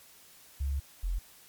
sine tone pair in turn, 69.3 / 43.66 Hz, C#2 / F1, 0 / 0 cents, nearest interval minor sixth, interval 800 cents, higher first, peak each -28 dBFS, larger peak neither, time 0.6-0.8 / 1.03-1.19 s, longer first, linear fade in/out 10 ms, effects white hiss -56 dBFS RMS until 1.48 s + MP3 96 kbps

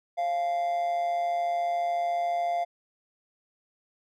triangle tone with amplitude modulation, 694 Hz, F5, 11 cents flat, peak -21 dBFS, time 0.17-2.65 s, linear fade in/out 20 ms, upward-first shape sine, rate 154 Hz, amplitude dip 45%, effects none

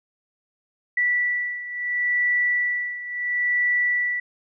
sine beating tone pair, 1960 / 1960.73 Hz, B6 / B6, -14 / -13 cents, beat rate 0.73 Hz, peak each -22 / -26 dBFS, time 0.97-4.2 s, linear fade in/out 5 ms, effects none

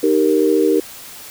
sine chord, Eb major, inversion none, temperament equal with one note detuned, 309.7 / 392 / 466.2 Hz, Eb4 / G4 / Bb4, -8 / 0 / 0 cents, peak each -16 dBFS, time 0.03-0.8 s, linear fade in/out 5 ms, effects white hiss -36 dBFS RMS until 1.3 s

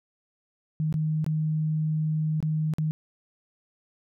sine tone with dropouts, 155.56 Hz, D#3, in tune, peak -23 dBFS, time 0.8-2.91 s, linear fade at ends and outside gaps 0 ms, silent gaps 0.926-0.941 / 1.244-1.264 / 2.404-2.427 / 2.737-2.784 s, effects none

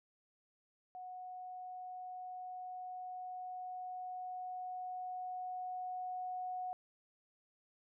sine tone with level ramp, 734 Hz, F#5, 14 cents flat, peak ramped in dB -45 to -38 dBFS, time 0.95-6.73 s, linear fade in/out 0 ms, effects none

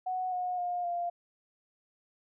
sine tone with pitch steps, 740 / 725.2 / 710.7 / 696.5 Hz, F#5 / F#5 / F5 / F5, 0 / -35 / +30 / -5 cents, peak -30 dBFS, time 0.06-1.1 s, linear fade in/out 10 ms, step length 260 ms, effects none

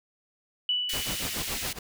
sine tone with exponential decay, 2963 Hz, F#7, 2 cents sharp, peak -22 dBFS, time 0.69-1.75 s, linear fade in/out 2 ms, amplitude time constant 230 ms
pink high-pass noise, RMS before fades -34 dBFS, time 0.89-1.73 s, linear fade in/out 5 ms, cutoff 2100 Hz, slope 24 dB/octave
pink noise with tremolo, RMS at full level -33 dBFS, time 0.93-1.79 s, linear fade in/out 5 ms, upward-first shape sine, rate 7.1 Hz, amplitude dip 90%
effects none

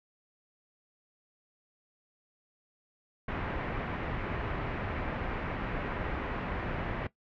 pink low-pass noise, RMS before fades -35 dBFS, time 3.28-7.07 s, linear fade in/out 5 ms, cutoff 2300 Hz, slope 24 dB/octave, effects noise-tail reverb RT60 0.1 s tail -17 dB re dry

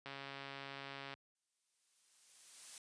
click train, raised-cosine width 0.3 ms, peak -31 dBFS, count 150, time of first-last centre 0.06-1.14 s, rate 138 Hz
blue noise with exponential growth, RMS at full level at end -47 dBFS, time 1.35-2.78 s, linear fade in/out 2 ms, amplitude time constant 310 ms
effects high-pass 80 Hz 12 dB/octave + resampled to 22050 Hz

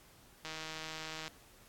click train, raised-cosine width 0.2 ms, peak -25 dBFS, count 132, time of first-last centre 0.45-1.279 s, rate 158 Hz, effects pink hiss -61 dBFS RMS until 1.68 s + AAC 64 kbps

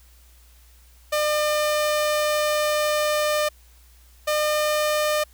sawtooth tone pair in turn, 602 / 604.6 Hz, D5 / D#5, +43 / -50 cents, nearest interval unison, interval 7 cents, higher second, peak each -16 dBFS, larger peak neither, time 1.12-3.49 / 4.27-5.24 s, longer first, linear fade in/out 10 ms, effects added 60 Hz sine -50 dBFS peak until 5.33 s + white hiss -57 dBFS RMS until 5.33 s

